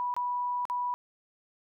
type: tone with dropouts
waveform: sine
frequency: 981 Hz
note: B5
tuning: 12 cents flat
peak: -28 dBFS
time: 0-0.94 s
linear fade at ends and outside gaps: 0 ms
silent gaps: 0.14-0.165 / 0.653-0.699 s
effects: none